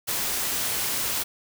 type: noise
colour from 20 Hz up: white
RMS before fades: -27 dBFS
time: 0.07-1.24 s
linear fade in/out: 20 ms
effects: none